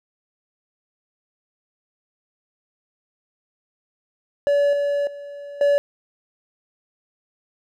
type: tone with level steps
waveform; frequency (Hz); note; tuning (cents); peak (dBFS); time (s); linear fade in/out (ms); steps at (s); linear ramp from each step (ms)
triangle; 572; D5; -46; -13 / -17 / -31 / -12; 4.47-5.78; 0; 4.73 / 5.07 / 5.61; 2
effects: none